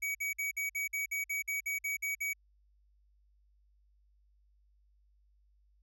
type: tone bursts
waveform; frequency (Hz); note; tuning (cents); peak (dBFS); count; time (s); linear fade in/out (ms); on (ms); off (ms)
square; 2264; C#7; +36; -33; 13; 0.02-2.334; 10; 130; 52
effects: added 50 Hz sine -65 dBFS peak until 5.82 s